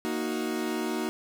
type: chord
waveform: 40% pulse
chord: D# minor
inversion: second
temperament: equal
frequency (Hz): 233.1 / 311.1 / 370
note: A#3 / D#4 / F#4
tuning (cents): 0 / 0 / 0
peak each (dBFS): -32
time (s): 0.05-1.09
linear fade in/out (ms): 0
effects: none